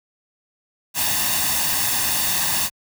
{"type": "noise with comb filter", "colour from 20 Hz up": "white", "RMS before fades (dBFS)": -21, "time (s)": [0.94, 2.7], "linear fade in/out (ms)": 50, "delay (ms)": 1.1, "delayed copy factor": 0.65, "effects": ["high-pass 60 Hz 12 dB/octave"]}